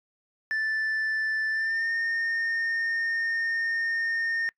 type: tone with pitch glide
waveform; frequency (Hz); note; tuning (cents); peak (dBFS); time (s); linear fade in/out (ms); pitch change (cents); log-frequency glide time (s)
sine; 1760 to 1829.4; A6 to A#6; 0 to -33; -22; 0.51-4.49; 0; +67; 1.5-1.91
effects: noise-tail reverb RT60 0.1 s tail -26 dB re dry + tanh soft clip ceiling -24 dBFS